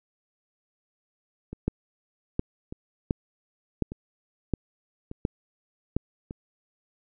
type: two click trains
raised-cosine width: 3 ms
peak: -23 / -11 dBFS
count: 5 / 7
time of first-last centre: 1.53-6.309 / 1.68-5.966 s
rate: 0.837 / 1.4 Hz
effects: none